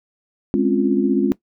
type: chord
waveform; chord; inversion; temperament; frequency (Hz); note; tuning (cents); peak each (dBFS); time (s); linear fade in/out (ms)
sine; Db major seventh; second; equal; 207.7 / 261.6 / 277.2 / 349.2; Ab3 / C4 / Db4 / F4; 0 / 0 / 0 / 0; -20; 0.54-1.32; 0
effects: noise-tail reverb RT60 0.1 s tail -18 dB re dry